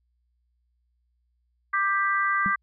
harmonic tone, 394.4 Hz, G4, 11 cents sharp, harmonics 3 / 4 / 5, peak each -24 / -26 / -28 dBFS, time 1.73-2.56 s, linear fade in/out 10 ms
sine tone with exponential decay, 196 Hz, G3, in tune, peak -23 dBFS, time 2.46-2.54 s, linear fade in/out 0 ms, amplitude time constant 17 ms
effects added 60 Hz sine -68 dBFS peak until 2.62 s

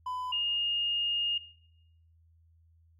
triangle / sine tone pair in turn, 1004 / 2840 Hz, B5 / F7, +28 / +28 cents, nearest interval octave + tritone, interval 1800 cents, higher second, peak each -31 / -28 dBFS, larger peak second, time 0.06-0.32 / 0.32-1.38 s, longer second, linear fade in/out 5 ms, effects noise-tail reverb RT60 0.8 s tail -17 dB re dry + added 82 Hz sine -60 dBFS peak until 2.99 s

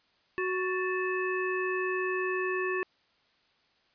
harmonic tone with a mistuned harmonic, 370.7 Hz, F#4, 3 cents sharp, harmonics 1 / 3 / 5 / 7, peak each -30 / -36 / -34 / -38 dBFS, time 0.38-2.83 s, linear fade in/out 0 ms, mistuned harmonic 5, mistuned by -84 cents, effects white hiss -68 dBFS RMS until 3.94 s + resampled to 11025 Hz

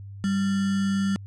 sine tone with sample-and-hold, 196 Hz, G3, in tune, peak -21 dBFS, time 0.24-1.16 s, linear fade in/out 0 ms, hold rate 1575 Hz, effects added 99 Hz sine -37 dBFS peak until 1.26 s + resampled to 22050 Hz

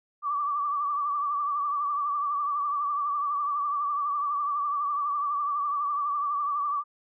sine tone with vibrato, 1161 Hz, D6, 20 cents flat, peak -25 dBFS, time 0.22-6.84 s, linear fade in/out 50 ms, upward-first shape triangle, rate 12 Hz, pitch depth 69 cents each way, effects none

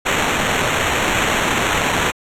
violet noise with sample-and-hold, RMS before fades -18 dBFS, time 0.05-2.12 s, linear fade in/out 20 ms, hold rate 4900 Hz, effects low-pass 10000 Hz 12 dB/octave

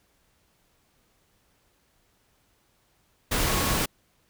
sine tone in noise, 1100 Hz, C#6, 14 cents flat, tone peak -34 dBFS, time 3.46-3.77 s, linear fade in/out 10 ms, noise pink, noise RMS -25 dBFS, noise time 3.31-3.86 s, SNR -12 dB, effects pink hiss -67 dBFS RMS until 4.29 s

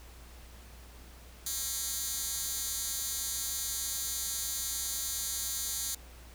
10% pulse tone with high-pass filter, 270.2 Hz, C#4, 44 cents flat, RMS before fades -35 dBFS, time 1.46-5.95 s, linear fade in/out 5 ms, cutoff 6500 Hz, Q 1.1, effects added 60 Hz sine -50 dBFS peak until 6.34 s + pink hiss -55 dBFS RMS until 6.34 s

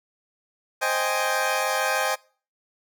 20% pulse chord, Ab major seventh, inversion first, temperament equal, 523.3 / 622.3 / 784 / 830.6 Hz, C5 / Eb5 / G5 / Ab5, 0 / 0 / 0 / 0 cents, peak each -23 dBFS, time 0.81-2.16 s, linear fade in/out 20 ms, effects noise-tail reverb RT60 0.4 s tail -23 dB re dry

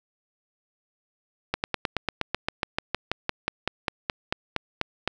slowing click train, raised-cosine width 0.3 ms, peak -8 dBFS, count 22, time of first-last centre 1.54-5.076 s, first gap 99 ms, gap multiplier 1.05, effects none

